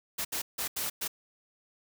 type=noise bursts at uneven times; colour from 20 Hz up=white; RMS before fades=-33 dBFS; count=5; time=0.18-0.25 / 0.32-0.42 / 0.58-0.68 / 0.76-0.9 / 1.01-1.08 s; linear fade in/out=10 ms; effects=none